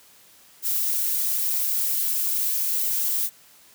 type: noise with flanger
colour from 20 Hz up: violet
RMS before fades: -24 dBFS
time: 0.62-3.3 s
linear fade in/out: 50 ms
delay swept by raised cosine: 1.1 to 6.7 ms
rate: 1.8 Hz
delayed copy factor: -0.55
effects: white hiss -53 dBFS RMS until 3.74 s + high-pass 60 Hz 12 dB/octave